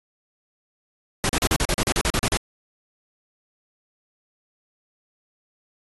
pink noise bursts, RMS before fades -21 dBFS, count 13, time 1.24-2.371 s, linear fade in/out 0 ms, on 51 ms, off 39 ms, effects AAC 32 kbps

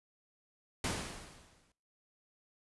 pink noise with exponential decay, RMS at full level -33 dBFS, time 0.84-1.72 s, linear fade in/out 2 ms, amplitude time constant 190 ms, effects noise-tail reverb RT60 0.5 s tail -22 dB re dry + resampled to 24000 Hz

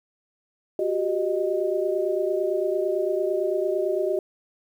sine tone cluster, 363.7 / 392.6 / 618 Hz, F#4 / G4 / D#5, -30 / +3 / -12 cents, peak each -26 dBFS, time 0.79-4.19 s, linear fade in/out 2 ms, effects 9-bit

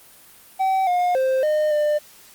triangle tone with pitch steps, 765 / 715 / 524 / 610 / 598 Hz, G5 / F5 / C5 / D#5 / D5, -42 / +41 / +2 / -34 / +31 cents, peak -15 dBFS, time 0.59-1.99 s, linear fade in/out 20 ms, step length 280 ms, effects white hiss -48 dBFS RMS until 2.34 s + Opus 32 kbps

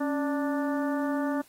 harmonic tone with a mistuned harmonic, 293.7 Hz, D4, in tune, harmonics 1 / 2 / 3 / 4 / 5 / 6, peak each -27 / -33 / -37 / -39 / -41 / -43 dBFS, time 0-1.42 s, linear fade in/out 10 ms, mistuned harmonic 1, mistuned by -95 cents, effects white hiss -58 dBFS RMS until 1.48 s + AAC 48 kbps

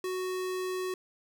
square tone, 370 Hz, F#4, in tune, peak -32 dBFS, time 0.04-0.94 s, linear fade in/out 2 ms, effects none

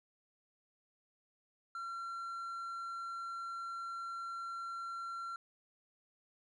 triangle tone, 1365 Hz, F6, 40 cents flat, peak -38 dBFS, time 1.75-5.36 s, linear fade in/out 2 ms, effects resampled to 22050 Hz + 13-bit

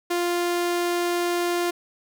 sawtooth tone, 349.2 Hz, F4, in tune, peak -18 dBFS, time 0.1-1.71 s, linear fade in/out 10 ms, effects none

